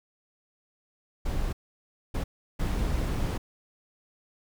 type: noise bursts at uneven times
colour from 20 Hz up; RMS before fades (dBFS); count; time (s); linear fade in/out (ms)
brown; -28; 3; 1.25-1.53 / 2.14-2.24 / 2.59-3.38; 10
effects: none